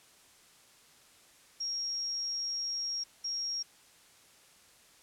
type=tone bursts at uneven times; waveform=sine; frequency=5588 Hz; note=F8; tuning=in tune; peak=-32 dBFS; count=2; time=1.6-3.04 / 3.24-3.63 s; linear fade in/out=10 ms; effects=white hiss -60 dBFS RMS until 5.02 s + low-pass 10000 Hz 12 dB/octave